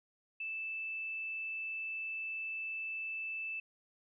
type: tone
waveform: sine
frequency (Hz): 2637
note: E7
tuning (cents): 0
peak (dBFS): -37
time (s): 0.4-3.6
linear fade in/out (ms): 5
effects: none